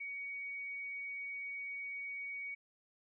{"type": "tone", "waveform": "sine", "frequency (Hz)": 2246, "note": "C#7", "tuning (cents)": 22, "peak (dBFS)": -40, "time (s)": [0, 2.55], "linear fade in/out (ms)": 10, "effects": []}